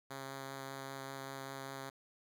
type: tone with vibrato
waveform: 5% pulse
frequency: 135.7 Hz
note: C#3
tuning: 36 cents flat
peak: -32 dBFS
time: 0.1-1.9 s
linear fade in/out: 10 ms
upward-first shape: triangle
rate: 5.1 Hz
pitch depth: 12 cents each way
effects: none